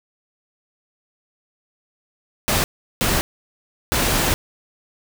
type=noise bursts at uneven times; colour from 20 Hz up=pink; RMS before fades=-19 dBFS; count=3; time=2.48-2.64 / 3.01-3.21 / 3.92-4.34 s; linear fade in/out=0 ms; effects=none